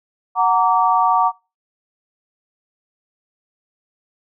sine chord, Gb augmented, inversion none, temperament just, 740 / 925 / 1156.2 Hz, Gb5 / Bb5 / D6, 0 / -14 / -27 cents, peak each -17 dBFS, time 0.35-1.32 s, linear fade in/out 50 ms, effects noise-tail reverb RT60 0.3 s tail -25 dB re dry

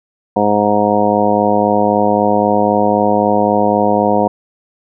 harmonic tone, 103.83 Hz, G#2, in tune, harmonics 1 / 2 / 3 / 4 / 5 / 6 / 7 / 8 / 9, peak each -28 / -17 / -20 / -20 / -16 / -20 / -16 / -28 / -18 dBFS, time 0.36-4.28 s, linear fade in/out 5 ms, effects none

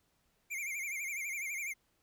square tone with vibrato, 2243 Hz, C#7, 20 cents sharp, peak -37 dBFS, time 0.5-1.74 s, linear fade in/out 20 ms, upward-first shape sine, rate 12 Hz, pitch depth 120 cents each way, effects pink hiss -75 dBFS RMS until 2.02 s

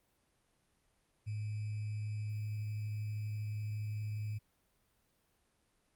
sine tone with sample-and-hold, 106.2 Hz, G#2, 39 cents sharp, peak -36 dBFS, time 1.26-4.39 s, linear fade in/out 20 ms, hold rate 2450 Hz, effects pink hiss -75 dBFS RMS until 5.95 s + Opus 32 kbps

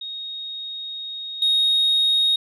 sine tone with level steps, 3738 Hz, A#7, 4 cents sharp, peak -29 / -14 dBFS, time 0.01-2.36 s, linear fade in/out 5 ms, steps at 1.42 s, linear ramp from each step 2 ms, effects tanh soft clip ceiling -13 dBFS

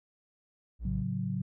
triangle tone, 58.6 Hz, A#1, 10 cents sharp, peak -32 dBFS, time 0.79-1.05 s, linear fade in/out 50 ms
sine chord, F# minor, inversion first, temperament equal, 110 / 138.59 / 185 Hz, A2 / C#3 / F#3, 0 / 0 / 0 cents, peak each -36 / -35 / -33 dBFS, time 0.85-1.42 s, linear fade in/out 5 ms
effects none

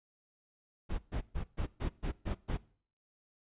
brown noise bursts, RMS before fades -34 dBFS, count 8, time 0.89-2.576 s, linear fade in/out 20 ms, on 97 ms, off 130 ms, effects noise-tail reverb RT60 0.5 s tail -21 dB re dry + resampled to 8000 Hz

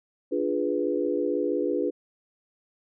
sine chord, D diminished seventh, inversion none, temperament equal, 293.7 / 349.2 / 415.3 / 493.9 Hz, D4 / F4 / Ab4 / Cb5, 0 / 0 / 0 / 0 cents, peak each -29 dBFS, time 0.31-1.91 s, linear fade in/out 20 ms, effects none

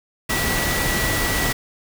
sine tone in noise, 1948 Hz, B6, 24 cents flat, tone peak -25 dBFS, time 0.29-1.53 s, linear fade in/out 10 ms, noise pink, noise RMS -22 dBFS, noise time 0.29-1.53 s, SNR -6 dB, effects none

